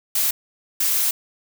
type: noise bursts at uneven times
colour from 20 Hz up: blue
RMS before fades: -20 dBFS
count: 2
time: 0.15-0.31 / 0.8-1.11 s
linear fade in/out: 5 ms
effects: none